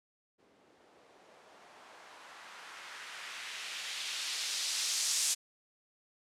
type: noise with low-pass filter sweep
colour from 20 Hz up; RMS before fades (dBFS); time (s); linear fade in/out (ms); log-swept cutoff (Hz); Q
violet; -39; 0.38-5.35; 20; 330 to 7100; 1.1
effects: low-pass 11000 Hz 12 dB/octave